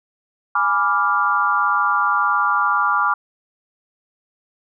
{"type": "chord", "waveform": "sine", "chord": "G# diminished seventh", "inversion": "none", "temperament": "equal", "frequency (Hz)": [830.6, 987.8, 1174.7, 1396.9], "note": ["G#5", "B5", "D6", "F6"], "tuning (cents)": [0, 0, 0, 0], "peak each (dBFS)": [-24, -23, -18, -20], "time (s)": [0.55, 3.14], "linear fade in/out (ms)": 5, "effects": []}